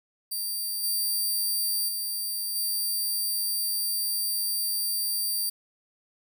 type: tone with level steps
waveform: 5% pulse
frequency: 4699 Hz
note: D8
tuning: in tune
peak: -22 / -18 / -22 / -19 dBFS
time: 0.31-5.5 s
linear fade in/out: 10 ms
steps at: 0.83 / 1.88 / 2.55 s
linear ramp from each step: 10 ms
effects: none